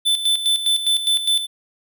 square tone with tremolo, 3520 Hz, A7, in tune, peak -15 dBFS, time 0.05-1.47 s, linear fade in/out 20 ms, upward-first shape square, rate 4.9 Hz, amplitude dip 65%, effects none

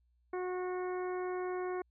harmonic tone, 364.9 Hz, F#4, 24 cents flat, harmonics 1 / 2 / 3 / 4 / 5 / 6, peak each -35 / -43 / -45 / -50 / -53 / -54 dBFS, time 0.33-1.82 s, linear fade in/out 5 ms, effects added 60 Hz sine -69 dBFS peak until 1.9 s

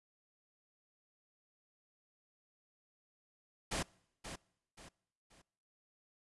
pink noise with echo, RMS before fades -37 dBFS, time 3.71-3.83 s, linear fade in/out 10 ms, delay 530 ms, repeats 3, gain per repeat -9 dB, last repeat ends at 5.42 s, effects noise-tail reverb RT60 0.8 s tail -25 dB re dry + resampled to 24000 Hz

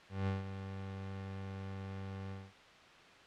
30% pulse tone with ADSR envelope, 96.7 Hz, G2, 23 cents flat, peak -29 dBFS, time 0.09-2.53 s, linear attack 180 ms, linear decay 160 ms, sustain -10 dB, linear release 220 ms, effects white hiss -57 dBFS RMS until 3.26 s + low-pass 3000 Hz 12 dB/octave

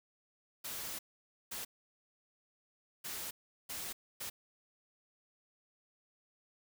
white noise bursts at uneven times, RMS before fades -42 dBFS, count 5, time 0.64-0.99 / 1.51-1.65 / 3.04-3.31 / 3.69-3.93 / 4.2-4.3 s, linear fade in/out 10 ms, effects none

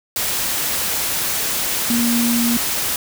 sine tone in noise, 236.2 Hz, A#3, 23 cents sharp, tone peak -16 dBFS, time 1.9-2.57 s, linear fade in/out 2 ms, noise white, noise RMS -21 dBFS, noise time 0.16-2.96 s, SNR +2 dB, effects none

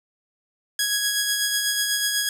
10% pulse tone with tremolo, 1661.2 Hz, G#6, in tune, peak -11 dBFS, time 0.79-2.29 s, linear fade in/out 2 ms, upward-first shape sine, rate 8.1 Hz, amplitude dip 35%, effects none

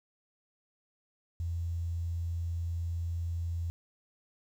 sine tone with quantisation, 84.7 Hz, E2, 48 cents sharp, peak -31 dBFS, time 1.4-3.7 s, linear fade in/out 0 ms, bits 10, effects none

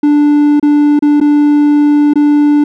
triangle tone with dropouts, 293.7 Hz, D4, in tune, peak -3 dBFS, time 0.03-2.64 s, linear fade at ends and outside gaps 5 ms, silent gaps 0.598-0.627 / 0.992-1.023 / 1.202-1.211 / 2.136-2.156 s, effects none

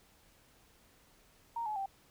sine tone with pitch steps, 929 / 851.9 / 781.2 Hz, A#5 / G#5 / G5, -6 / +44 / -6 cents, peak -34 dBFS, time 1.56-1.86 s, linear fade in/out 5 ms, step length 100 ms, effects pink hiss -65 dBFS RMS until 2.1 s

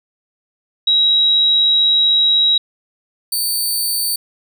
sine / 15% pulse tone pair in turn, 3849 / 4559 Hz, B7 / C#8, -45 / +48 cents, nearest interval minor third, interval 293 cents, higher second, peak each -10 dBFS, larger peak neither, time 0.87-2.58 / 3.32-4.16 s, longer first, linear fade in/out 5 ms, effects none

